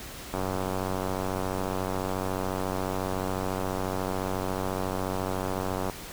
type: click train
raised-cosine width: 1 ms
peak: -16 dBFS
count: 524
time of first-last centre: 0.34-5.898 s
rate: 94.1 Hz
effects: pink hiss -41 dBFS RMS until 6.12 s